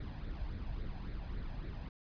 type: noise with flanger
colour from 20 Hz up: brown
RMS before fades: -41 dBFS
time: 0-1.89 s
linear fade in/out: 5 ms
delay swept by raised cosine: 0.49 to 1.24 ms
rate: 3.6 Hz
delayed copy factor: +0.55
effects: resampled to 11025 Hz